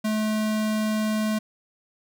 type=tone; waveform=square; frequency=215.6 Hz; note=A3; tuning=35 cents flat; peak=-23 dBFS; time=0.04-1.39 s; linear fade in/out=10 ms; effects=none